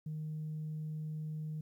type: tone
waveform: sine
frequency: 154.7 Hz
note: D#3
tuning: 10 cents flat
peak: -36 dBFS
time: 0.06-1.61 s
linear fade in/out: 5 ms
effects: tanh soft clip ceiling -34 dBFS + 12-bit